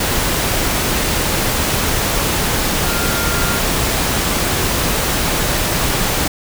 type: tone in noise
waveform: sine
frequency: 1396.9 Hz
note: F6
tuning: in tune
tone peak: -24 dBFS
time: 2.87-3.59 s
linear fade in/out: 5 ms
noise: pink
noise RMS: -17 dBFS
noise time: 0-6.28 s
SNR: -10 dB
effects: none